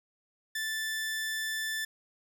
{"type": "tone", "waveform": "sawtooth", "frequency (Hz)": 1760, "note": "A6", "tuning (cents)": 0, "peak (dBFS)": -28, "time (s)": [0.55, 1.85], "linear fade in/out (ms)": 5, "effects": []}